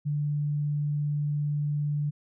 sine tone, 147.1 Hz, D3, 3 cents sharp, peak -25 dBFS, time 0.05-2.11 s, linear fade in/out 20 ms, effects none

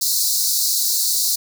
pink high-pass noise, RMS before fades -19 dBFS, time 0.01-1.36 s, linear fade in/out 10 ms, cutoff 4000 Hz, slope 96 dB/octave, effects none

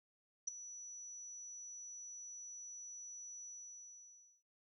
sine tone with ADSR envelope, 5910 Hz, F#8, 3 cents flat, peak -33 dBFS, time 0.47-4.43 s, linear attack 11 ms, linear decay 8 ms, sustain -15 dB, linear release 970 ms, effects none

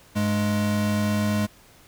square tone pair together, 100.43 / 208.9 Hz, G2 / G#3, +42 / +10 cents, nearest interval octave + minor second, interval 1268 cents, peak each -27 / -23 dBFS, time 0.15-1.47 s, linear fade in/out 20 ms, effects pink hiss -53 dBFS RMS until 1.87 s

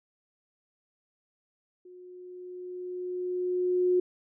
sine tone with level ramp, 361.8 Hz, F#4, 39 cents flat, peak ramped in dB -47 to -20 dBFS, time 1.85-4 s, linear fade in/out 5 ms, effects none

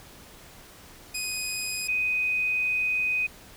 15% pulse / sine tone pair in turn, 2501 / 2501 Hz, D#7 / D#7, +8 / +8 cents, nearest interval unison, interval 0 cents, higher neither, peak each -22 / -23 dBFS, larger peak first, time 1.14-1.88 / 1.88-3.27 s, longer second, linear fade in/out 10 ms, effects pink hiss -49 dBFS RMS until 3.56 s

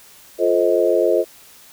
sine chord, F dominant seventh, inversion none, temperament just, 349.2 / 436.5 / 523.8 / 628.6 Hz, F4 / A4 / C5 / Eb5, 0 / -14 / +2 / +18 cents, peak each -19 dBFS, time 0.38-1.25 s, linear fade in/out 50 ms, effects white hiss -46 dBFS RMS until 1.72 s

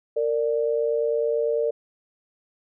sine tone pair together, 460 / 589 Hz, A#4 / D5, -23 / +5 cents, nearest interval major third, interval 428 cents, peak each -22 / -25 dBFS, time 0.16-1.71 s, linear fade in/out 10 ms, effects none

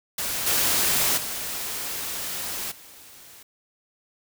white noise with level steps, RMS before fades -28 / -22 / -31 / -47 dBFS, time 0.18-3.43 s, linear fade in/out 5 ms, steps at 0.46 / 1.17 / 2.71 s, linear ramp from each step 10 ms, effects none

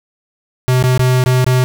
square tone with dropouts, 127.4 Hz, C3, 46 cents flat, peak -10 dBFS, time 0.68-1.64 s, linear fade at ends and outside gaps 0 ms, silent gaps 0.826-0.839 / 0.977-0.994 / 1.239-1.261 / 1.444-1.465 s, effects none

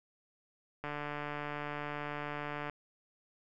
click train, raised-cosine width 0.5 ms, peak -24 dBFS, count 274, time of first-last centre 0.84-2.697 s, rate 147 Hz, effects none

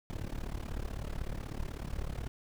brown noise with amplitude modulation, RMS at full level -34 dBFS, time 0.1-2.28 s, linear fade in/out 0 ms, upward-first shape sine, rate 36.1 Hz, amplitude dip 90%, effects none

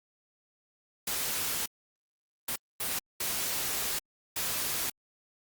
white noise bursts at uneven times, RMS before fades -32 dBFS, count 5, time 1.07-1.66 / 2.48-2.56 / 2.8-2.99 / 3.2-3.99 / 4.36-4.9 s, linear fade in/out 5 ms, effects Opus 48 kbps

